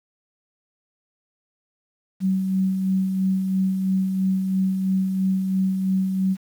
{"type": "tone with tremolo", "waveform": "sine", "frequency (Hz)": 189.7, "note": "F#3", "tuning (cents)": 43, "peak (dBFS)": -17, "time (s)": [2.2, 6.37], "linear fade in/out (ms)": 50, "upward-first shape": "sine", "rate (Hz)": 3, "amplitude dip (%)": 40, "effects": ["8-bit"]}